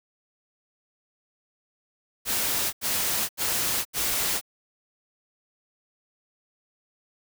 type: noise bursts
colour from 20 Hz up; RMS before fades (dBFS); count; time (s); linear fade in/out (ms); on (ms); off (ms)
white; -26; 4; 2.25-4.413; 50; 480; 81
effects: none